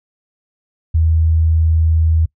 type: tone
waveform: sine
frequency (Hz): 80.6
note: E2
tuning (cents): -38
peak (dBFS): -10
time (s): 0.94-2.26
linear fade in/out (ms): 10
effects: noise-tail reverb RT60 0.1 s tail -23 dB re dry